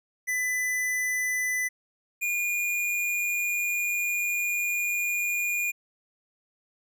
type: tone pair in turn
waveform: square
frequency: 2000 / 2429 Hz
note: B6 / D#7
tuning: +21 / -42 cents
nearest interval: minor third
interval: 337 cents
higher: second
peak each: -26 dBFS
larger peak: neither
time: 0.27-1.69 / 2.21-5.72 s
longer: second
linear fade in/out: 20 ms
effects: none